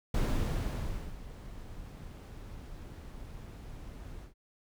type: noise with ADSR envelope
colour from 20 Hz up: brown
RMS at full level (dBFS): -28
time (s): 0.14-4.34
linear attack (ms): 4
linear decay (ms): 1000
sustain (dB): -17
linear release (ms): 120
effects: none